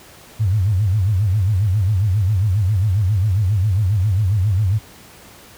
sine tone with vibrato, 99.3 Hz, G2, 23 cents sharp, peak -13 dBFS, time 0.39-4.79 s, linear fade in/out 20 ms, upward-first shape sine, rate 7.4 Hz, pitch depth 190 cents each way, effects pink hiss -43 dBFS RMS until 5.57 s + high-pass 60 Hz 12 dB/octave

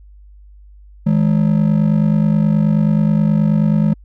triangle ring-modulated tone, 184.1 Hz, F#3, 8 cents flat, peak -6 dBFS, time 1.06-3.94 s, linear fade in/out 10 ms, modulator 24.7 Hz, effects added 50 Hz sine -39 dBFS peak until 4.04 s

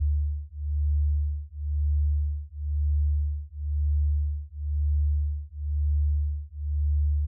sine beating tone pair, 73.2 / 74.2 Hz, D2 / D2, -5 / +18 cents, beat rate 1 Hz, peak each -26 dBFS, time 0-7.27 s, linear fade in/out 20 ms, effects none

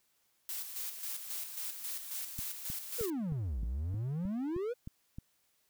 blue noise with tremolo, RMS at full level -39 dBFS, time 0.49-3.1 s, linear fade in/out 0 ms, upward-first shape square, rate 3.7 Hz, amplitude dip 50%
click train, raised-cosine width 5 ms, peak -30 dBFS, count 10, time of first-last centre 2.39-5.185 s, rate 3.22 Hz
triangle exponential two-way sweep, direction down then up, 507 to 52 to 507 Hz, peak -31 dBFS, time 2.98-4.74 s, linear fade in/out 20 ms, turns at 3.62 s
effects white hiss -74 dBFS RMS until 5.69 s

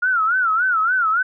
sine tone with vibrato, 1396.9 Hz, F6, in tune, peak -15 dBFS, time 0.02-1.23 s, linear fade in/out 10 ms, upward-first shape sine, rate 3.5 Hz, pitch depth 160 cents each way, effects none

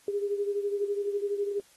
sine beating tone pair, 403.8 / 415.8 Hz, G#4 / G#4, -49 / +2 cents, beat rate 12 Hz, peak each -28 / -34 dBFS, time 0.08-1.6 s, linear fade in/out 2 ms, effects white hiss -60 dBFS RMS until 1.76 s + AAC 32 kbps

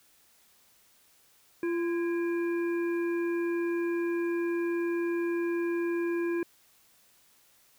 harmonic tone with a mistuned harmonic, 342.4 Hz, F4, 34 cents flat, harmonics 1 / 3 / 5 / 7, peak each -27 / -44 / -41 / -45 dBFS, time 1.63-6.43 s, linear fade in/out 2 ms, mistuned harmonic 5, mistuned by -73 cents, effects white hiss -63 dBFS RMS until 7.78 s

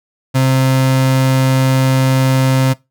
35% pulse tone, 131.7 Hz, C3, 12 cents sharp, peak -8 dBFS, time 0.34-2.74 s, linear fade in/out 20 ms, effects noise-tail reverb RT60 0.2 s tail -20 dB re dry

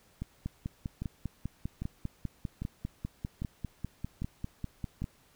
two click trains, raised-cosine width 5 ms, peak -22 / -23 dBFS, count 24 / 7, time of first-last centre 0.46-5.042 / 0.22-5.02 s, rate 5.02 / 1.25 Hz, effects pink hiss -64 dBFS RMS until 5.35 s

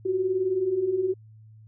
sine beating tone pair, 358.1 / 377.1 Hz, F4 / F#4, +43 / +33 cents, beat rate 19 Hz, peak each -30 / -23 dBFS, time 0.05-1.14 s, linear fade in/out 10 ms, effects added 109 Hz sine -47 dBFS peak until 1.67 s

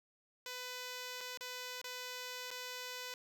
5% pulse tone with dropouts, 500 Hz, B4, 21 cents sharp, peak -31 dBFS, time 0.46-3.14 s, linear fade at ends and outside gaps 1 ms, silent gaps 1.207-1.211 / 1.374-1.408 / 1.815-1.842 / 2.506-2.512 s, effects none

